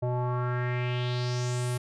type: tone with low-pass filter sweep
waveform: square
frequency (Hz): 123.6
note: B2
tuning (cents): +2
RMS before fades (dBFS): -29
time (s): 0.02-1.78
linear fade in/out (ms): 10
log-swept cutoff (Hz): 670 to 11000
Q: 3.3
effects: none